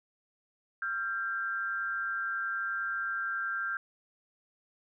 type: tone pair together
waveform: sine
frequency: 1377 / 1588 Hz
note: F6 / G6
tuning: -25 / +22 cents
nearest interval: major second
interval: 247 cents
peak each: -34 / -33 dBFS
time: 0.82-3.77 s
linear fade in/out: 2 ms
effects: none